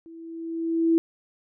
sine tone with level ramp, 329.6 Hz, E4, in tune, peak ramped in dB -42 to -15 dBFS, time 0.06-0.98 s, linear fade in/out 0 ms, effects none

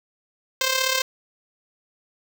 5% pulse tone with amplitude modulation, 523.3 Hz, C5, in tune, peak -6 dBFS, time 0.61-1.02 s, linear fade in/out 2 ms, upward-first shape sine, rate 35.6 Hz, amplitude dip 60%, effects none

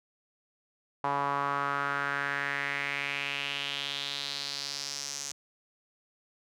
sawtooth tone with band-pass filter sweep, 141.2 Hz, C#3, 32 cents sharp, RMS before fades -33 dBFS, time 1.04-5.32 s, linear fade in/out 2 ms, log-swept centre 950 to 6400 Hz, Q 3.7, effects none

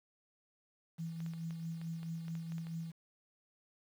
sine tone with tremolo, 164.81 Hz, E3, in tune, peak -37 dBFS, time 0.98-2.92 s, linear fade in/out 20 ms, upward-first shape sine, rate 4.6 Hz, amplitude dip 40%
clicks, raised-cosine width 0.3 ms, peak -38 dBFS, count 11, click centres 1.204 / 1.263 / 1.336 / 1.508 / 1.815 / 2.031 / 2.282 / 2.353 / 2.521 / 2.582 / 2.669 s
effects 10-bit

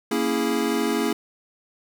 square chord, A# half-diminished seventh, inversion none, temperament equal, 233.1 / 277.2 / 329.6 / 415.3 Hz, A#3 / C#4 / E4 / G#4, 0 / 0 / 0 / 0 cents, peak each -27 / -28 / -28 / -27 dBFS, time 0.11-1.13 s, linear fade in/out 5 ms, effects none

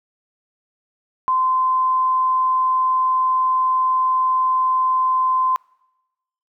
sine tone, 1033 Hz, C6, 22 cents flat, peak -15 dBFS, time 1.28-5.56 s, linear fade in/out 0 ms, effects noise-tail reverb RT60 1.0 s tail -25 dB re dry

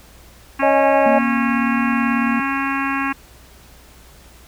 harmonic tone, 273.4 Hz, C#4, 24 cents flat, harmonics 1 / 3 / 4 / 5 / 6 / 7 / 8 / 9 / 10, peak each -23 / -29 / -24 / -31 / -26 / -31 / -32 / -30 / -31 dBFS, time 0.59-3.13 s, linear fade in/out 10 ms
sine chord, C# suspended second, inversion none, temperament equal, 554.4 / 622.3 / 830.6 Hz, C#5 / D#5 / G#5, 0 / 0 / 0 cents, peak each -17 dBFS, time 0.62-1.19 s, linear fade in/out 10 ms
triangle tone, 235.1 Hz, A#3, 15 cents sharp, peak -16 dBFS, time 1.06-2.4 s, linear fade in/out 2 ms
effects added 60 Hz sine -47 dBFS peak until 4.47 s + pink hiss -47 dBFS RMS until 4.47 s

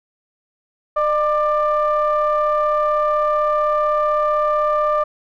triangle ring-modulated tone, 292.7 Hz, D4, 6 cents flat, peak -10 dBFS, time 0.96-5.04 s, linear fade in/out 10 ms, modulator 896 Hz, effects none

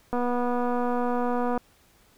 click train, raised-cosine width 1 ms, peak -15 dBFS, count 354, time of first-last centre 0.13-1.577 s, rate 244 Hz, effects pink hiss -60 dBFS RMS until 2.17 s

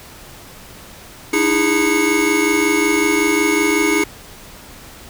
square tone cluster, 302.3 / 327.7 / 410.2 / 2193 Hz, D#4 / E4 / G#4 / C#7, -50 / -10 / -21 / -19 cents, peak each -20 dBFS, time 1.33-4.04 s, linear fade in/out 5 ms, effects pink hiss -39 dBFS RMS until 5.09 s

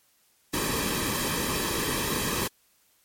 pink noise with comb filter, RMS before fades -28 dBFS, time 0.53-2.48 s, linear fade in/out 10 ms, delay 1.4 ms, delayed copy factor -0.7, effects white hiss -65 dBFS RMS until 3.04 s + MP3 64 kbps

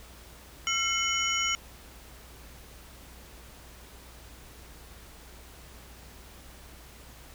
sine tone cluster, 1354 / 2156 / 2994 / 5640 / 6730 Hz, E6 / C#7 / F#7 / F8 / G#8, +46 / -49 / +20 / +16 / +22 cents, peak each -33 / -31 / -29 / -35 / -36 dBFS, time 0.67-1.55 s, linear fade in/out 0 ms, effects added 60 Hz sine -51 dBFS peak until 7.34 s + pink hiss -51 dBFS RMS until 7.34 s

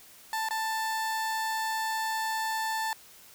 30% pulse tone with dropouts, 885 Hz, A5, 10 cents sharp, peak -26 dBFS, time 0.33-2.93 s, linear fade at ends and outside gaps 1 ms, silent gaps 0.487-0.508 s, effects white hiss -53 dBFS RMS until 3.34 s

